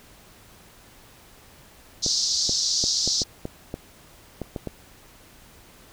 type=band-pass noise; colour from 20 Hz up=white; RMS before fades=-24 dBFS; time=2.02-3.24 s; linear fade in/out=20 ms; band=4200 to 6100 Hz; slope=48 dB/octave
type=clicks; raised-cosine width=2 ms; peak=-16 dBFS; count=10; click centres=2.063 / 2.494 / 2.84 / 3.076 / 3.218 / 3.454 / 3.741 / 4.417 / 4.562 / 4.673 s
effects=pink hiss -51 dBFS RMS until 5.92 s